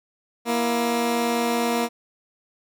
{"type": "tone pair together", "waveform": "15% pulse", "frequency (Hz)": [236.2, 334], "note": ["A#3", "E4"], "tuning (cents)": [23, 23], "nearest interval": "tritone", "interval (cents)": 600, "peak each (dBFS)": [-15, -23], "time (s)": [0.45, 1.89], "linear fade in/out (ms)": 50, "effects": []}